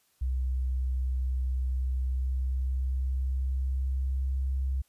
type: tone with pitch glide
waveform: sine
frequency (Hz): 64 to 66.26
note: C2 to C2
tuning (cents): -38 to +22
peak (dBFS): -26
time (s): 0.21-4.82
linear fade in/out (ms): 10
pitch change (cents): +60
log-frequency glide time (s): 1.71-4.48
effects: white hiss -69 dBFS RMS until 4.88 s + resampled to 32000 Hz